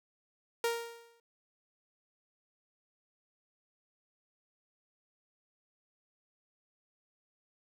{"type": "tone with exponential decay", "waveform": "sawtooth", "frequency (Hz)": 466.2, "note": "A#4", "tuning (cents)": 0, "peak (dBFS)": -23, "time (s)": [0.64, 1.2], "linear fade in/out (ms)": 2, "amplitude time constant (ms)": 120, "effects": []}